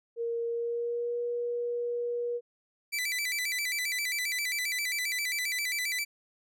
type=tone with pitch glide; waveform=sine; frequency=466.2 to 479 Hz; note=A#4 to A#4; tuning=0 to +47 cents; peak=-29 dBFS; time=0.16-2.41 s; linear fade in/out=50 ms; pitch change=+47 cents; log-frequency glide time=0.45-1.2 s
type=tone with vibrato; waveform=sawtooth; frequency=2153 Hz; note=C7; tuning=49 cents sharp; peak=-26 dBFS; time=2.92-6.05 s; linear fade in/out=20 ms; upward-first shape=square; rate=7.5 Hz; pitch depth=130 cents each way
effects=none